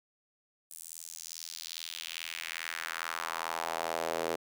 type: tone with high-pass filter sweep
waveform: square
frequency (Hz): 41.2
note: E1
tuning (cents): 0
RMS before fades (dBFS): -38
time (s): 0.7-4.36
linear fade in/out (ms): 10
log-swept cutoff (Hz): 9500 to 450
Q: 2
effects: none